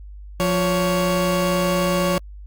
30% pulse tone pair together, 176.4 / 560 Hz, F3 / C#5, +18 / +18 cents, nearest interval octave + minor sixth, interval 2000 cents, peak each -18 dBFS, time 0.4-2.18 s, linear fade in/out 0 ms, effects added 50 Hz sine -35 dBFS peak until 2.46 s + Opus 48 kbps

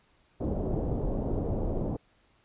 pink low-pass noise, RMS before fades -30 dBFS, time 0.4-1.97 s, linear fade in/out 10 ms, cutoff 630 Hz, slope 24 dB/octave, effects pink hiss -66 dBFS RMS until 2.44 s + resampled to 8000 Hz

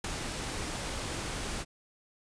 pink noise with ADSR envelope, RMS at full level -31 dBFS, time 0.04-1.65 s, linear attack 5 ms, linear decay 11 ms, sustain -5 dB, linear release 44 ms, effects resampled to 22050 Hz

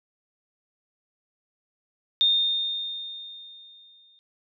sine tone with exponential decay, 3649 Hz, A#7, 38 cents flat, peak -16 dBFS, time 2.21-4.19 s, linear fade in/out 0 ms, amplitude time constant 430 ms, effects none

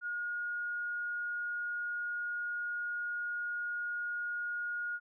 sine tone, 1435 Hz, F6, 47 cents sharp, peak -34 dBFS, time 0.01-5 s, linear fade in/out 50 ms, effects none

